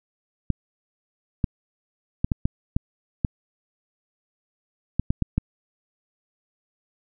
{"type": "clicks", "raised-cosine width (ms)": 5, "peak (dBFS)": -8, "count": 11, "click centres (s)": [0.503, 1.442, 2.245, 2.318, 2.455, 2.765, 3.248, 4.996, 5.105, 5.223, 5.38], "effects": []}